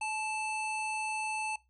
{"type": "harmonic tone with a mistuned harmonic", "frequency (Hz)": 880, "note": "A5", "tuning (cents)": 0, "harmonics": [1, 3, 5, 7, 9, 10], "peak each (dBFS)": [-35, -36, -50, -50, -54, -45], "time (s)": [0.01, 1.56], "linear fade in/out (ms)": 5, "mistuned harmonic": 1, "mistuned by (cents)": -26, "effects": ["noise-tail reverb RT60 0.2 s tail -19 dB re dry", "added 62 Hz sine -69 dBFS peak until 1.69 s"]}